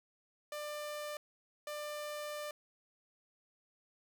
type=tone bursts at uneven times; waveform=sawtooth; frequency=595 Hz; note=D5; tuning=22 cents sharp; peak=-36 dBFS; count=2; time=0.52-1.17 / 1.67-2.51 s; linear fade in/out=2 ms; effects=none